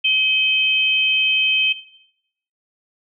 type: tone pair together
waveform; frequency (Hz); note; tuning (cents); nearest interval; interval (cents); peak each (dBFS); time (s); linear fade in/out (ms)
sine; 2547 / 3115; D#7 / G7; +40 / -12; minor third; 348; -17; 0.04-1.73; 10
effects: noise-tail reverb RT60 0.8 s tail -17 dB re dry